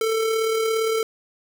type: tone with amplitude modulation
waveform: square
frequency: 445.4 Hz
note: A4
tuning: 21 cents sharp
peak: -19 dBFS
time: 0.01-1.03 s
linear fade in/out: 2 ms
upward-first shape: sine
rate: 37.4 Hz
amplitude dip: 35%
effects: none